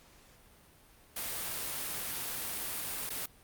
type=noise with dropouts; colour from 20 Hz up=white; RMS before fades=-37 dBFS; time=1.16-3.26 s; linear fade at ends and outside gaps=5 ms; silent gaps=3.094-3.102 s; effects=pink hiss -60 dBFS RMS until 3.43 s + Opus 48 kbps